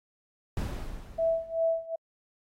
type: noise with exponential decay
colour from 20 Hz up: brown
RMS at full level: -29 dBFS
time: 0.57-1.86 s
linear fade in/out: 1 ms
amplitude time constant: 280 ms
type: tone with tremolo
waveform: sine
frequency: 657 Hz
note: E5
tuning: 6 cents flat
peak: -22 dBFS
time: 1.18-1.96 s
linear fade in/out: 10 ms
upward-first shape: sine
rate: 2.6 Hz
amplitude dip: 90%
effects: AAC 48 kbps